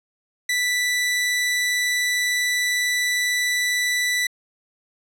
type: tone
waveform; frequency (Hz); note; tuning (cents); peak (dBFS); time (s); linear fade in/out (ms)
sawtooth; 1975.5; B6; 0; -16; 0.49-4.27; 5
effects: low-pass 12000 Hz 12 dB/octave